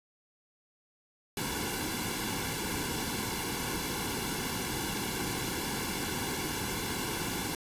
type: noise with comb filter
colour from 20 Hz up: pink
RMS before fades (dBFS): -34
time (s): 1.37-7.55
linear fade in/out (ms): 2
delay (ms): 1.6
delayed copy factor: -0.8
effects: resampled to 32000 Hz